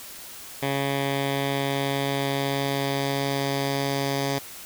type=tone with low-pass filter sweep; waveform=10% pulse; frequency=138.59 Hz; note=C#3; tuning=in tune; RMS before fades=-26 dBFS; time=0.62-4.39 s; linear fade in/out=10 ms; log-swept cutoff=3000 to 5400 Hz; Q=1.9; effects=white hiss -41 dBFS RMS until 4.65 s